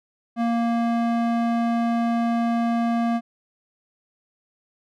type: tone with band-pass filter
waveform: square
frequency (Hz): 233.1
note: A#3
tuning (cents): 0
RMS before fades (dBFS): -22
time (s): 0.36-3.21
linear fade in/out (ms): 50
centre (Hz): 520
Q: 0.76
effects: none